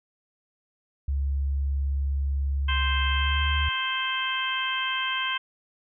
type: tone with pitch glide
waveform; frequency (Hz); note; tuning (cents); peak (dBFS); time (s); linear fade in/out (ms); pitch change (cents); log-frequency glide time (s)
sine; 69.3 to 73.85; C#2 to D2; 0 to +10; -23; 1.08-3.69; 5; +110; 3.05-3.44
type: harmonic tone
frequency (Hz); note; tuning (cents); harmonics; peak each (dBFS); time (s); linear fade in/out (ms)
523.3; C5; 0; 2 / 3 / 4 / 5 / 6; -31 / -31 / -34 / -33 / -30; 2.68-5.38; 10
effects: none